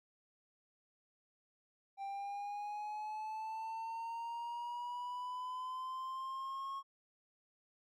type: linear sweep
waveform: triangle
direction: up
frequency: 784 to 1094 Hz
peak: -38 dBFS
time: 1.97-6.83 s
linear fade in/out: 50 ms
effects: none